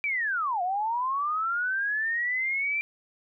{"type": "linear two-way sweep", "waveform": "sine", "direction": "down then up", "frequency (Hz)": [2363, 698.5, 2363], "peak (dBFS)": -25, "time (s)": [0.04, 2.81], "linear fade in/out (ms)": 0, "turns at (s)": 0.62, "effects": []}